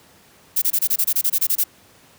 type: noise bursts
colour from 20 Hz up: violet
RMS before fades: -18 dBFS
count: 13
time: 0.56-1.64 s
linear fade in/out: 10 ms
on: 60 ms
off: 25 ms
effects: pink hiss -51 dBFS RMS until 2.18 s + high-pass 100 Hz 12 dB/octave